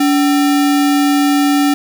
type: tone with sample-and-hold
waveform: sine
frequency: 286.2 Hz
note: D4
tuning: 45 cents flat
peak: -9 dBFS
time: 0-1.74 s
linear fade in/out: 5 ms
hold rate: 1050 Hz
effects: none